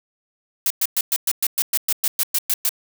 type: noise bursts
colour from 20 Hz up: blue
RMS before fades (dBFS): -19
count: 14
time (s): 0.66-2.692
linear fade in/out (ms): 2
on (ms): 43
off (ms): 110
effects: none